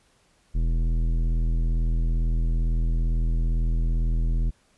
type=tone with tanh clipping; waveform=sine; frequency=41.12 Hz; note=E1; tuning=4 cents flat; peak=-22 dBFS; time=0.54-4.51 s; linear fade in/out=20 ms; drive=13 dB; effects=pink hiss -63 dBFS RMS until 4.77 s + resampled to 24000 Hz